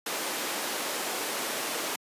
pink high-pass noise, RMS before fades -32 dBFS, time 0.06-1.96 s, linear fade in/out 5 ms, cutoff 330 Hz, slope 12 dB/octave, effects high-pass 200 Hz 12 dB/octave + resampled to 32000 Hz

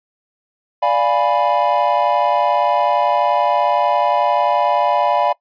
triangle chord, D diminished seventh, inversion none, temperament equal, 587.3 / 698.5 / 830.6 / 987.8 Hz, D5 / F5 / Ab5 / Cb6, 0 / 0 / 0 / 0 cents, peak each -17 dBFS, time 0.82-5.33 s, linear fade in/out 10 ms, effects noise-tail reverb RT60 0.1 s tail -21 dB re dry + resampled to 11025 Hz

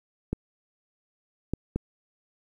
clicks, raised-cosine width 3 ms, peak -14 dBFS, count 3, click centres 0.33 / 1.536 / 1.76 s, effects 9-bit

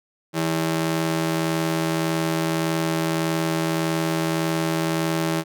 sawtooth ring-modulated tone, 244.7 Hz, B3, 16 cents flat, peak -14 dBFS, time 0.33-5.44 s, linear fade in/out 50 ms, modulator 81.5 Hz, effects none

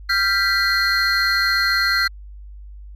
triangle tone cluster, 1380 / 1576 / 1973 / 4214 Hz, F6 / G6 / B6 / C8, -21 / +9 / -2 / +12 cents, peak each -20 dBFS, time 0.09-2.08 s, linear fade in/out 10 ms, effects added 50 Hz sine -35 dBFS peak until 2.95 s

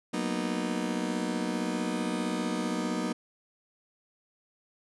35% pulse chord, B major seventh, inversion second, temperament just, 185.21 / 231.5 / 246.9 / 308.7 Hz, F#3 / A#3 / B3 / D#4, +2 / -12 / 0 / -14 cents, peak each -33 dBFS, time 0.13-3.13 s, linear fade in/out 10 ms, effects resampled to 24000 Hz

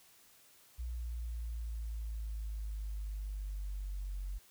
sine exponential sweep, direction down, 60 to 46.25 Hz, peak -36 dBFS, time 0.78-4.39 s, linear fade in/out 20 ms, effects tanh soft clip ceiling -32 dBFS + white hiss -63 dBFS RMS until 4.5 s

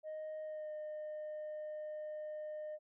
sine tone with pitch glide, 621 to 610.3 Hz, D#5 to D#5, -3 to -34 cents, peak -39 dBFS, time 0.03-2.79 s, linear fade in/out 50 ms, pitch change -31 cents, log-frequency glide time 0.43-0.72 s, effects tanh soft clip ceiling -40 dBFS

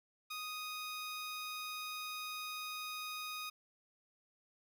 15% pulse tone, 1244.5 Hz, D#6, in tune, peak -35 dBFS, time 0.3-3.5 s, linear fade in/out 10 ms, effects none

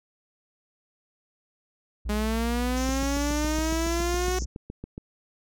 triangle tone, 58.8 Hz, A#1, 16 cents sharp, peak -26 dBFS, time 2.05-4.46 s, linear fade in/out 10 ms
sawtooth linear sweep, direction up, 206.9 to 370 Hz, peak -22 dBFS, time 2.09-4.39 s, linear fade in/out 5 ms
white band-pass noise, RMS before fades -40 dBFS, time 2.76-4.45 s, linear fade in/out 10 ms, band 5200 to 7000 Hz, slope 96 dB/octave
click train, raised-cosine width 3 ms, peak -23 dBFS, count 16, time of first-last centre 2.89-4.979 s, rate 7.18 Hz
effects none

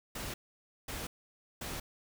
pink noise bursts, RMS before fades -40 dBFS, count 3, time 0.15-1.8 s, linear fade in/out 5 ms, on 190 ms, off 540 ms, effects none

